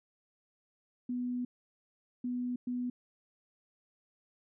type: tone bursts at uneven times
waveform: sine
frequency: 246.9 Hz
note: B3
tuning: in tune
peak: -32 dBFS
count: 3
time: 1.09-1.45 / 2.24-2.56 / 2.67-2.9 s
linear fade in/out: 5 ms
effects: none